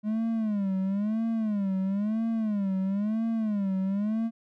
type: tone with vibrato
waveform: triangle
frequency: 207.7 Hz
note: G#3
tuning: in tune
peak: -23 dBFS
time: 0.03-4.31 s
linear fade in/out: 50 ms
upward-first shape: sine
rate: 1 Hz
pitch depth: 160 cents each way
effects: none